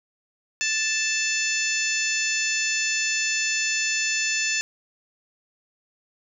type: harmonic tone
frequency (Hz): 880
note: A5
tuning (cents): 0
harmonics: 2 / 3 / 4 / 5 / 6 / 7 / 8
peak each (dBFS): -29 / -26 / -35 / -34 / -31 / -31 / -30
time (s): 0.61-4.61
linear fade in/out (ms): 0
effects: none